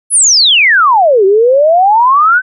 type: exponential two-way sweep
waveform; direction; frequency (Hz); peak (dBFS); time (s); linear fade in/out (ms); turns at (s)
sine; down then up; 10950 to 375.3 to 1554; -4; 0.1-2.42; 50; 1.25
effects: none